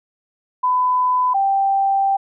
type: tone pair in turn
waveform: sine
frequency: 1003 / 784.5 Hz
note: B5 / G5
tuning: +26 / +1 cents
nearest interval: major third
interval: 425 cents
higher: first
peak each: -14 dBFS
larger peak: neither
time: 0.63-1.34 / 1.34-2.17 s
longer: second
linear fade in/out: 10 ms
effects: none